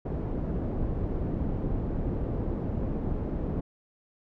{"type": "low-pass noise", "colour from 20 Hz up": "pink", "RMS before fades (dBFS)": -30, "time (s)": [0.05, 3.61], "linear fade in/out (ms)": 10, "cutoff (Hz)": 420, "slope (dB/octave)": 12, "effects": []}